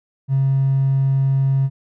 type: tone with hard clipping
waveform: triangle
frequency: 135.4 Hz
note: C#3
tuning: 40 cents flat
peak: -14 dBFS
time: 0.28-1.7 s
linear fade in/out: 50 ms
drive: 3 dB
effects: none